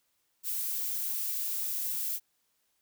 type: noise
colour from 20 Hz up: violet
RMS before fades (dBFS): -33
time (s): 0.43-2.2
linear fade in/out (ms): 50
effects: white hiss -75 dBFS RMS until 2.81 s